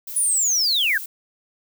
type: noise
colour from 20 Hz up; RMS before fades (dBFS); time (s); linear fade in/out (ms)
violet; -33; 0.07-1.06; 5
type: linear sweep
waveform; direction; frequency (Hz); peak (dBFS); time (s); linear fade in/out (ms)
sine; down; 9980 to 1500; -17; 0.16-0.98; 5
effects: none